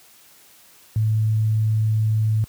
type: tone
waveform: sine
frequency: 109.1 Hz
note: A2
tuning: 14 cents flat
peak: -16 dBFS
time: 0.96-2.44 s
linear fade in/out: 0 ms
effects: white hiss -51 dBFS RMS until 2.48 s + high-pass 60 Hz 12 dB/octave